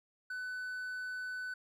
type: tone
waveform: triangle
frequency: 1500 Hz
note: F#6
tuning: 23 cents sharp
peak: -36 dBFS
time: 0.3-1.54 s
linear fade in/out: 5 ms
effects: none